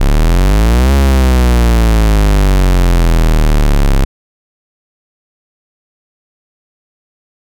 45% pulse exponential two-way sweep, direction up then down, 33.28 to 69.3 to 33.28 Hz, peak -6 dBFS, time 0-4.05 s, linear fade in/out 10 ms, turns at 0.94 s, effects none

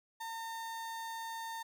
35% pulse tone, 909 Hz, A#5, 44 cents flat, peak -38 dBFS, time 0.2-1.63 s, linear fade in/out 10 ms, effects none

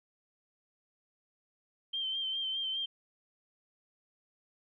sine tone with vibrato, 3136 Hz, G7, in tune, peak -32 dBFS, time 1.93-2.86 s, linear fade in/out 10 ms, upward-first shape sine, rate 4.9 Hz, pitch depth 36 cents each way, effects none

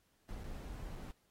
brown noise with dropouts, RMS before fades -45 dBFS, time 0.29-1.11 s, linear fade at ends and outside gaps 0 ms, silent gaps 0.436-0.443 / 0.953-0.959 s, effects pink hiss -75 dBFS RMS until 1.3 s + AAC 48 kbps

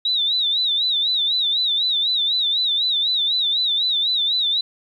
sine tone with vibrato, 3747 Hz, A#7, 8 cents sharp, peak -17 dBFS, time 0.05-4.61 s, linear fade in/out 5 ms, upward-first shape sine, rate 4 Hz, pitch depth 120 cents each way, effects 9-bit

